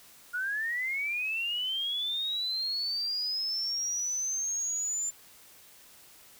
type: linear sweep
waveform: sine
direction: up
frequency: 1426 to 7200 Hz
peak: -29 dBFS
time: 0.33-5.11 s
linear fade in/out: 20 ms
effects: white hiss -55 dBFS RMS until 6.39 s